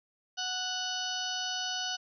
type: harmonic tone with a mistuned harmonic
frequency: 740 Hz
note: F#5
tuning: in tune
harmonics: 1 / 2 / 4 / 5 / 6 / 7 / 8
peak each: -40 / -39 / -36 / -44 / -40 / -42 / -41 dBFS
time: 0.37-1.97 s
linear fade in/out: 20 ms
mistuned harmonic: 7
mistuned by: -32 cents
effects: none